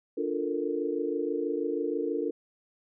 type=chord; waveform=sine; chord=Bb major seventh; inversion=first; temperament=equal; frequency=293.7 / 349.2 / 440 / 466.2 Hz; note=D4 / F4 / A4 / Bb4; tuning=0 / 0 / 0 / 0 cents; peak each=-33 dBFS; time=0.17-2.31 s; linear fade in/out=10 ms; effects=none